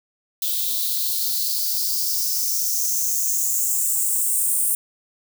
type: noise with high-pass filter sweep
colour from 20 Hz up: violet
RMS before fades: -22 dBFS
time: 0.42-4.75 s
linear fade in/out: 2 ms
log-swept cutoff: 3500 to 9200 Hz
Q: 4.9
effects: none